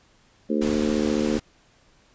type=harmonic tone; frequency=75.2 Hz; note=D2; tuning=42 cents sharp; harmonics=3 / 4 / 5 / 6 / 7; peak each=-24 / -26 / -28 / -30 / -31 dBFS; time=0.49-1.39 s; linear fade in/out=20 ms
type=noise; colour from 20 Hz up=pink; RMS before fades=-33 dBFS; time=0.61-1.4 s; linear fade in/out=10 ms
effects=pink hiss -59 dBFS RMS until 2.14 s + resampled to 16000 Hz